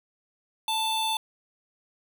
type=tone pair together; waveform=square; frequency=883 / 3532 Hz; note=A5 / A7; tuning=+6 / +6 cents; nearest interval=2 octaves; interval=2400 cents; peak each=-28 / -29 dBFS; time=0.68-1.17 s; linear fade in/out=2 ms; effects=none